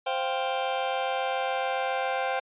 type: chord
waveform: sawtooth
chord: C suspended fourth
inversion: none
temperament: just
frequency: 523.3 / 697.7 / 784.9 Hz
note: C5 / F5 / G5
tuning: 0 / -2 / +2 cents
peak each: -26 / -29 / -25 dBFS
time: 0.06-2.4 s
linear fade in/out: 10 ms
effects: resampled to 8000 Hz